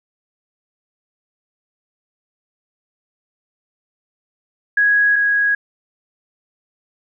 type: tone pair in turn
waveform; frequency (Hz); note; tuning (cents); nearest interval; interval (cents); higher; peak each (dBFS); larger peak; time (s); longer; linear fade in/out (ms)
sine; 1661.2 / 1655.2; G#6 / G#6; 0 / -6; unison; 6; first; -11 / -13; first; 4.77-5.16 / 5.16-5.55; neither; 5
effects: none